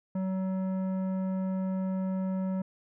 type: tone with tanh clipping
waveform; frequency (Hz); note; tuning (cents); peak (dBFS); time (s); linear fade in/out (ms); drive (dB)
sine; 188.6; F#3; +33; -30; 0.15-2.62; 5; 12
effects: none